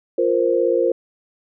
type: chord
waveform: sine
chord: F suspended fourth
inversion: none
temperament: equal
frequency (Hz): 349.2 / 466.2 / 523.3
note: F4 / Bb4 / C5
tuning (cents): 0 / 0 / 0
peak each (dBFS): -20 / -19 / -19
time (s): 0.18-0.92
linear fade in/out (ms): 5
effects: none